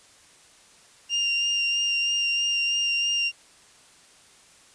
35% pulse tone with vibrato, 2794 Hz, F7, in tune, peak -20 dBFS, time 1.09-3.32 s, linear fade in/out 50 ms, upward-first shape sine, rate 3.1 Hz, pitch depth 11 cents each way, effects white hiss -54 dBFS RMS until 4.74 s + resampled to 22050 Hz

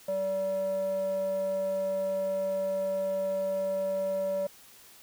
square tone with band-pass filter, 192.1 Hz, G3, 35 cents flat, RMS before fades -30 dBFS, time 0.08-4.47 s, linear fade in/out 5 ms, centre 580 Hz, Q 6, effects white hiss -54 dBFS RMS until 5.02 s

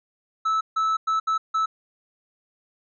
triangle tone bursts at uneven times, 1308 Hz, E6, 14 cents flat, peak -18 dBFS, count 5, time 0.45-0.61 / 0.76-0.97 / 1.07-1.2 / 1.27-1.38 / 1.54-1.66 s, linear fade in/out 10 ms, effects resampled to 16000 Hz

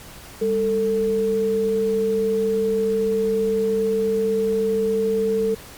sine tone pair together, 200 / 445.6 Hz, G3 / A4, +35 / +22 cents, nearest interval octave + major second, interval 1387 cents, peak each -26 / -18 dBFS, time 0.41-5.55 s, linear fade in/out 10 ms, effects pink hiss -41 dBFS RMS until 5.77 s + MP3 96 kbps

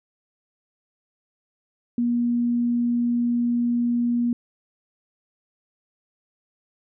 sine tone, 239.1 Hz, A#3, 44 cents sharp, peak -19 dBFS, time 1.98-4.33 s, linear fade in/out 2 ms, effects none

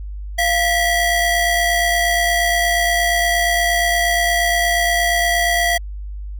35% pulse ring-modulated tone, 1318.5 Hz, E6, in tune, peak -10 dBFS, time 0.38-5.78 s, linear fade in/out 10 ms, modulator 625 Hz, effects added 50 Hz sine -26 dBFS peak until 6.39 s

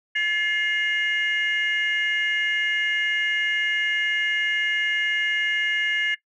sine tone cluster, 1724 / 2119 / 2855 Hz, A6 / C7 / F7, -36 / +21 / +37 cents, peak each -22 / -24 / -28 dBFS, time 0.15-6.15 s, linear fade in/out 10 ms, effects noise-tail reverb RT60 0.1 s tail -17 dB re dry + tanh soft clip ceiling -13 dBFS

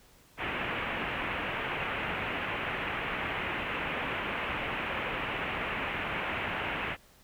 white low-pass noise, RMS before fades -34 dBFS, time 0.37-6.97 s, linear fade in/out 50 ms, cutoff 2800 Hz, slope 48 dB/octave, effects pink hiss -60 dBFS RMS until 7.23 s

